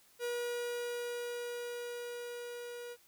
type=tone with level ramp; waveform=45% pulse; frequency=481.1 Hz; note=B4; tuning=45 cents flat; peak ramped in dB=-34 to -43 dBFS; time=0.19-2.97 s; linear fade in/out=50 ms; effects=white hiss -65 dBFS RMS until 3.07 s